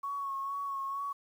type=tone with vibrato; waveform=sine; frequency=1106 Hz; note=C#6; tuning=4 cents flat; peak=-33 dBFS; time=0.03-1.13 s; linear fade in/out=10 ms; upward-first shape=sine; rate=2.2 Hz; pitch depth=30 cents each way; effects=10-bit